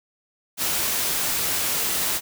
white noise, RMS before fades -24 dBFS, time 0.57-2.21 s, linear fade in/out 50 ms, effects none

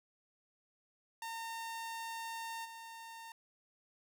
sawtooth tone with level steps, 912 Hz, A#5, 38 cents flat, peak -37 / -44 dBFS, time 1.22-3.32 s, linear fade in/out 2 ms, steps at 2.64 s, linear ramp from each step 20 ms, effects none

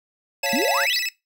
25% pulse tone with vibrato, 2265 Hz, C#7, 37 cents sharp, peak -20 dBFS, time 0.43-1.09 s, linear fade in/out 5 ms, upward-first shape square, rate 16 Hz, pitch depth 240 cents each way
square chord, Db augmented, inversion none, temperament equal, 554.4 / 698.5 / 880 Hz, Db5 / F5 / A5, 0 / 0 / 0 cents, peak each -27 / -31 / -32 dBFS, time 0.43-0.86 s, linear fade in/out 10 ms
sine exponential sweep, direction up, 207.7 to 5400 Hz, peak -21 dBFS, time 0.53-0.99 s, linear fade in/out 2 ms
blue noise with exponential decay, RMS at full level -36 dBFS, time 0.94-1.1 s, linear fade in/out 1 ms, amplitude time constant 33 ms
effects noise-tail reverb RT60 0.2 s tail -18 dB re dry

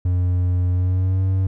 triangle tone with pitch glide, 90 to 94.8 Hz, F#2 to F#2, -47 to +43 cents, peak -14 dBFS, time 0.05-1.47 s, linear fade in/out 5 ms, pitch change +90 cents, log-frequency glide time 0.72-1.23 s, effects none

